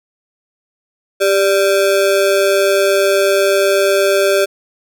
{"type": "ring-modulated tone", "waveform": "square", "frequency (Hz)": 490.5, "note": "B4", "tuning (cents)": -12, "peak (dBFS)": -8, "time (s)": [1.2, 4.46], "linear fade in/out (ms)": 20, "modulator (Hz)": 95.9, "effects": []}